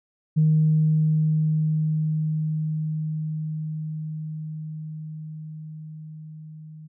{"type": "tone with level ramp", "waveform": "sine", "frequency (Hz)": 155.6, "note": "D#3", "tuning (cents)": 0, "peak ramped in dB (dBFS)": [-14, -39], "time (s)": [0.36, 6.88], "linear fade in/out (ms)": 20, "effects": ["tanh soft clip ceiling -10 dBFS"]}